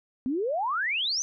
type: exponential sweep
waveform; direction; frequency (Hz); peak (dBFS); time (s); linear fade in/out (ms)
sine; up; 243.1 to 6300; -25; 0.26-1.22; 0
effects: none